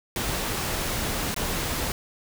pink noise with dropouts, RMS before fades -28 dBFS, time 0.16-1.92 s, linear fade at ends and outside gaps 1 ms, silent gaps 1.344-1.363 s, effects none

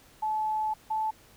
sine tone pair in turn, 864 / 872 Hz, A5 / A5, -32 / -16 cents, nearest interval unison, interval 16 cents, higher second, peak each -26 dBFS, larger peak neither, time 0.22-0.74 / 0.9-1.11 s, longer first, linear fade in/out 10 ms, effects pink hiss -57 dBFS RMS until 1.36 s

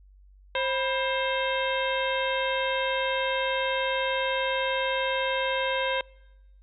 harmonic tone with a mistuned harmonic, 530 Hz, C5, 22 cents sharp, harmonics 1 / 2 / 3 / 4 / 5 / 6 / 7, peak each -28 / -31 / -33 / -34 / -35 / -36 / -36 dBFS, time 0.55-6.01 s, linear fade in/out 2 ms, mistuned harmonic 2, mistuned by -130 cents, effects noise-tail reverb RT60 1.0 s tail -25 dB re dry + added 48 Hz sine -51 dBFS peak until 6.62 s

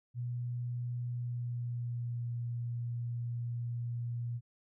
sine tone with pitch glide, 121.6 to 119.17 Hz, B2 to A#2, -26 to +39 cents, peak -34 dBFS, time 0.14-4.41 s, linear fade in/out 50 ms, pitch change -35 cents, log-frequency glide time 1.07-2.33 s, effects none

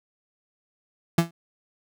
35% pulse tone with exponential decay, 168.3 Hz, E3, 36 cents sharp, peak -11 dBFS, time 1.18-1.31 s, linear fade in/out 5 ms, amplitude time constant 27 ms, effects none

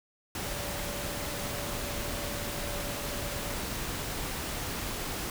sine tone in noise, 577 Hz, D5, 31 cents flat, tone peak -42 dBFS, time 0.46-3.53 s, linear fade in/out 2 ms, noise pink, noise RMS -35 dBFS, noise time 0.35-5.3 s, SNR -10 dB, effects none

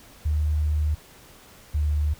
sine tone pair in turn, 75.8 / 74.63 Hz, D#2 / D2, -45 / +28 cents, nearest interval unison, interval 27 cents, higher first, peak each -20 dBFS, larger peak neither, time 0.25-0.95 / 1.74-2.14 s, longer first, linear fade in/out 10 ms, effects pink hiss -50 dBFS RMS until 2.19 s

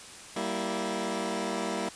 15% pulse chord, E diminished, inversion first, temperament equal with one note detuned, 193.86 / 233.1 / 329.6 Hz, G3 / Bb3 / E4, -19 / 0 / 0 cents, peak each -28 / -28 / -28 dBFS, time 0.36-1.89 s, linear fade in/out 5 ms, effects white hiss -46 dBFS RMS until 1.95 s + resampled to 22050 Hz

